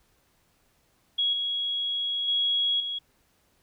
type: tone with level steps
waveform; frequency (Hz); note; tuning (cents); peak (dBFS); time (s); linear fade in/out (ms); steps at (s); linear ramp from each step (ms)
sine; 3322; G#7; 0; -22 / -26 / -22 / -29; 1.18-2.99; 10; 1.33 / 2.28 / 2.8; 2
effects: pink hiss -67 dBFS RMS until 3.62 s